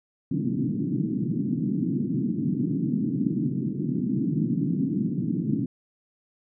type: band-pass noise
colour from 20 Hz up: white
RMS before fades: -26 dBFS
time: 0.31-5.66 s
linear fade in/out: 5 ms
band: 130 to 300 Hz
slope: 48 dB/octave
effects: none